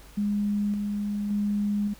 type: tone with tremolo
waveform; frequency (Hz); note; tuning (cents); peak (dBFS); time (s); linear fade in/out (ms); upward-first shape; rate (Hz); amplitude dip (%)
sine; 205.6; G#3; -17; -23; 0.17-1.94; 10; square; 0.88; 30
effects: added 50 Hz sine -49 dBFS peak until 1.99 s + pink hiss -52 dBFS RMS until 1.99 s